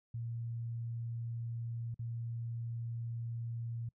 sine tone with dropouts, 116.54 Hz, A#2, in tune, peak -37 dBFS, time 0.14-3.89 s, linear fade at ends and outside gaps 5 ms, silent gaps 1.944-1.992 s, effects noise-tail reverb RT60 0.1 s tail -26 dB re dry

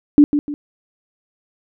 sine tone with echo, 292 Hz, D4, 10 cents flat, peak -4 dBFS, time 0.18-0.24 s, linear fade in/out 0 ms, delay 150 ms, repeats 2, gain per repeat -9 dB, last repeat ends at 0.54 s, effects none

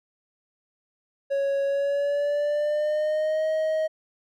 triangle tone with pitch glide, 554.4 to 629.5 Hz, C#5 to D#5, 0 to +20 cents, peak -20 dBFS, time 1.3-3.88 s, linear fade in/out 20 ms, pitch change +220 cents, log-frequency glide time 1.65-3.46 s, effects none

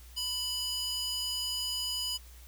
square tone with high-pass filter, 991 Hz, B5, 6 cents sharp, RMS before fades -34 dBFS, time 0.16-2.18 s, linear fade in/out 20 ms, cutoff 3900 Hz, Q 8.9, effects added 60 Hz sine -49 dBFS peak until 2.47 s + white hiss -57 dBFS RMS until 2.47 s

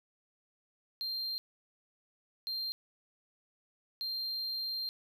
triangle tone bursts at uneven times, 4179 Hz, C8, 3 cents flat, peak -33 dBFS, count 3, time 1.01-1.38 / 2.47-2.72 / 4.01-4.89 s, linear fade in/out 0 ms, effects none

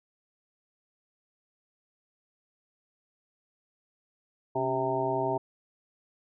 harmonic tone with a mistuned harmonic, 130.81 Hz, C3, in tune, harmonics 1 / 2 / 3 / 4 / 5 / 6 / 7, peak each -37 / -37 / -31 / -43 / -31 / -36 / -32 dBFS, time 4.55-5.38 s, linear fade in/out 10 ms, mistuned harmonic 2, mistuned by +98 cents, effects none

